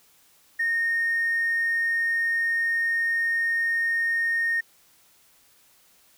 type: tone with hard clipping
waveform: sine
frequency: 1844 Hz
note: A#6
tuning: 19 cents flat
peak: -22 dBFS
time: 0.59-4.61 s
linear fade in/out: 10 ms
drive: 1 dB
effects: white hiss -59 dBFS RMS until 6.17 s